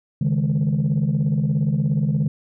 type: chord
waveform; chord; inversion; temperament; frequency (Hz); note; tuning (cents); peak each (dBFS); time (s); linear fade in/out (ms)
sine; C# suspended second; none; equal; 138.59 / 155.56 / 207.7; C#3 / D#3 / G#3; 0 / 0 / 0; -20 / -19 / -22; 0.21-2.28; 5
effects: tanh soft clip ceiling -13 dBFS